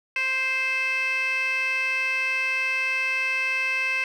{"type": "tone with band-pass filter", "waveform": "15% pulse", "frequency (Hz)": 523.3, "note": "C5", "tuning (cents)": 0, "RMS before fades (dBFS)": -25, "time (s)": [0.16, 4.04], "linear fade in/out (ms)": 2, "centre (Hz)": 2500, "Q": 7.2, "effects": []}